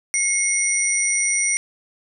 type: tone cluster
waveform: sine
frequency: 2161 / 5800 / 8900 Hz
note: C#7 / F#8 / C#9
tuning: -45 / -35 / +6 cents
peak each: -22 dBFS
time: 0.14-1.57 s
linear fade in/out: 0 ms
effects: none